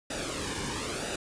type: noise with flanger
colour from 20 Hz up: pink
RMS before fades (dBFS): -34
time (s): 0.1-1.16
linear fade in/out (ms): 5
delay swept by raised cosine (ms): 0.92 to 1.55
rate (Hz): 1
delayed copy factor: -0.65
effects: resampled to 22050 Hz